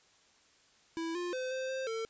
square tone with pitch steps, 329.3 / 352.7 / 513 / 521 / 526 / 449.5 Hz, E4 / F4 / C5 / C5 / C5 / A4, -2 / +17 / -34 / -7 / +9 / +37 cents, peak -35 dBFS, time 0.97-2.05 s, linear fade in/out 0 ms, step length 180 ms, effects white hiss -65 dBFS RMS until 2.09 s + resampled to 16000 Hz

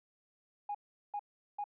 sine tone bursts, 823 Hz, G#5, 16 cents flat, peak -34 dBFS, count 3, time 0.69-1.641 s, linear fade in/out 5 ms, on 57 ms, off 390 ms, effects tanh soft clip ceiling -30 dBFS

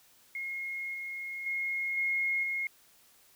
sine tone with level steps, 2153 Hz, C7, 49 cents sharp, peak -34 / -36 / -30 / -27 / -30 dBFS, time 0.35-2.67 s, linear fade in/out 2 ms, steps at 0.94 / 1.46 / 1.97 / 2.43 s, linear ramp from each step 5 ms, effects white hiss -62 dBFS RMS until 3.35 s

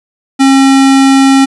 square tone, 270 Hz, C#4, 45 cents flat, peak -4 dBFS, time 0.39-1.46 s, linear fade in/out 20 ms, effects resampled to 24000 Hz

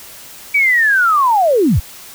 sine linear sweep, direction down, 2314 to 47.95 Hz, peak -9 dBFS, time 0.54-1.8 s, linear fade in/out 10 ms, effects white hiss -36 dBFS RMS until 2.14 s

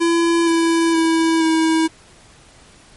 square tone with pitch steps, 336.8 / 331.8 / 326.8 / 322 Hz, E4 / E4 / E4 / E4, +37 / +11 / -15 / -41 cents, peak -14 dBFS, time 0-1.88 s, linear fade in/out 20 ms, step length 470 ms, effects pink hiss -47 dBFS RMS until 2.96 s + MP3 48 kbps

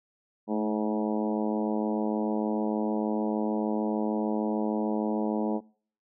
harmonic tone with a mistuned harmonic, 106.6 Hz, G#2, 46 cents sharp, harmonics 2 / 3 / 4 / 5 / 6 / 7 / 8 / 9, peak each -28 / -32 / -34 / -36 / -38 / -39 / -40 / -41 dBFS, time 0.47-5.61 s, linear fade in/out 50 ms, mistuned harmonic 2, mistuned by +25 cents, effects noise-tail reverb RT60 0.5 s tail -24 dB re dry

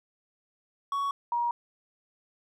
triangle / sine tone pair in turn, 1118 / 950.2 Hz, C#6 / A#5, +14 / +33 cents, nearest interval minor third, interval 281 cents, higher first, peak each -25 dBFS, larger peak neither, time 0.92-1.11 / 1.32-1.51 s, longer neither, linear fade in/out 2 ms, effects none

